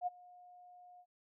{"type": "tone with ADSR envelope", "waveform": "sine", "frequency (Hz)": 717, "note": "F5", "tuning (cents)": 45, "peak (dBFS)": -31, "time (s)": [0.01, 1.06], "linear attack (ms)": 57, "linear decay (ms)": 24, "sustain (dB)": -24, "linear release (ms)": 62, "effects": []}